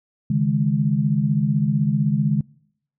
sine chord, C# suspended second, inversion none, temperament equal with one note detuned, 139.8 / 155.56 / 207.7 Hz, C#3 / D#3 / G#3, +15 / 0 / 0 cents, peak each -21 dBFS, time 0.3-2.41 s, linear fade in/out 5 ms, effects noise-tail reverb RT60 0.7 s tail -24 dB re dry

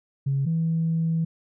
sine tone pair in turn, 137.5 / 163.52 Hz, C#3 / E3, -14 / -14 cents, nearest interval minor third, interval 300 cents, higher second, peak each -20 dBFS, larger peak neither, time 0.26-0.46 / 0.46-1.25 s, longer second, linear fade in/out 10 ms, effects tanh soft clip ceiling -16 dBFS

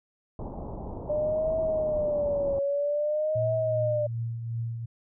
pink low-pass noise, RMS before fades -37 dBFS, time 0.39-2.59 s, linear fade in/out 2 ms, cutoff 940 Hz, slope 48 dB/octave
sine tone with vibrato, 597 Hz, D5, 28 cents sharp, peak -24 dBFS, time 1.09-4.07 s, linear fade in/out 10 ms, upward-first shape triangle, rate 0.51 Hz, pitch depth 130 cents each way
sine tone with tremolo, 115.6 Hz, A#2, 14 cents flat, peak -27 dBFS, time 3.35-4.86 s, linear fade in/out 10 ms, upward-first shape triangle, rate 2.6 Hz, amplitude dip 50%
effects none

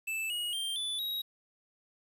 square tone with pitch steps, 2637 / 2892 / 3172 / 3480 / 3816 Hz, E7 / F#7 / G7 / A7 / A#7, 0 / -40 / +20 / -20 / +40 cents, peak -33 dBFS, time 0.07-1.22 s, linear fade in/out 10 ms, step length 230 ms, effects 10-bit

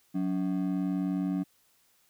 triangle ring-modulated tone, 233.1 Hz, A#3, in tune, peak -22 dBFS, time 0.14-1.44 s, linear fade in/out 20 ms, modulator 49.8 Hz, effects white hiss -67 dBFS RMS until 2.09 s

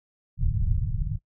pink low-pass noise, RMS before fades -25 dBFS, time 0.37-1.19 s, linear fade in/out 50 ms, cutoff 150 Hz, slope 48 dB/octave, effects noise-tail reverb RT60 0.1 s tail -22 dB re dry

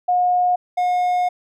sine / triangle tone pair in turn, 720 / 720 Hz, F#5 / F#5, -47 / -47 cents, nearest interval unison, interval 0 cents, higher neither, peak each -14 dBFS, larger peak neither, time 0.08-0.56 / 0.77-1.29 s, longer second, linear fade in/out 10 ms, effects none

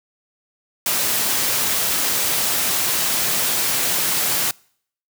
white noise, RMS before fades -20 dBFS, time 0.86-4.51 s, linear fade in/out 2 ms, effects noise-tail reverb RT60 0.6 s tail -26 dB re dry + high-pass 100 Hz 12 dB/octave

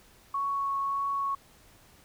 sine tone with vibrato, 1108.7 Hz, C#6, in tune, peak -27 dBFS, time 0.34-1.35 s, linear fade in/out 5 ms, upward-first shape triangle, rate 1.7 Hz, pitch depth 10 cents each way, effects pink hiss -58 dBFS RMS until 2.04 s

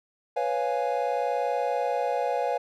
triangle chord, C# dominant seventh, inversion third, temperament equal, 493.9 / 554.4 / 698.5 / 830.6 Hz, B4 / C#5 / E#5 / G#5, 0 / 0 / 0 / 0 cents, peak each -28 dBFS, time 0.36-2.58 s, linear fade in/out 10 ms, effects none

